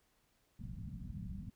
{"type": "low-pass noise", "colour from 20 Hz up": "white", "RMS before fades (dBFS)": -45, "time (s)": [0.59, 1.5], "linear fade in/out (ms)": 5, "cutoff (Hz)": 210, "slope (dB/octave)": 48, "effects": ["pink hiss -75 dBFS RMS until 1.55 s"]}